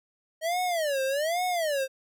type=tone with vibrato; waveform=square; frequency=622.3 Hz; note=D#5; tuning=in tune; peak=-26 dBFS; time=0.41-1.88 s; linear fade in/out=50 ms; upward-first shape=sine; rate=1.2 Hz; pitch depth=280 cents each way; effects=none